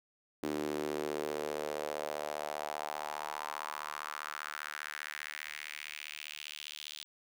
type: tone with high-pass filter sweep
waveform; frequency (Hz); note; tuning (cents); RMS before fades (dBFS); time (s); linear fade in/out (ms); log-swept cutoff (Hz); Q
sawtooth; 75.1; D2; +39; -40; 0.43-7.04; 0; 310 to 3500; 2.9
effects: none